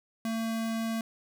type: tone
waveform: square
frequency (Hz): 225.6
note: A3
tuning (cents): +44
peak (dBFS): -30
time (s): 0.25-1.01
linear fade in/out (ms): 2
effects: none